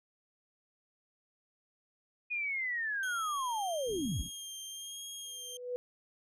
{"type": "linear sweep", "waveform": "sine", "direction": "down", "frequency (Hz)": [2480, 30.35], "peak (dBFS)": -32, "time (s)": [2.3, 4.23], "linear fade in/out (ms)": 20}
{"type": "tone with vibrato", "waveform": "20% pulse", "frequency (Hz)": 3220, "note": "G7", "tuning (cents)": 46, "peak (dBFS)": -36, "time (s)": [3.03, 5.57], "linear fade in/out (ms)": 2, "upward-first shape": "sine", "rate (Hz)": 1.1, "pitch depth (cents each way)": 28}
{"type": "low-pass noise", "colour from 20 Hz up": "white", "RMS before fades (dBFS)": -47, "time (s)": [3.86, 4.31], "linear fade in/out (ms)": 50, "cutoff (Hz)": 300, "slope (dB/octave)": 96}
{"type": "tone with exponential growth", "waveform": "sine", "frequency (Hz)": 493.9, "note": "B4", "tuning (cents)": 0, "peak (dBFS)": -31, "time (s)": [5.25, 5.76], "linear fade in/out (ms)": 0, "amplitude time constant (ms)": 110}
{"effects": []}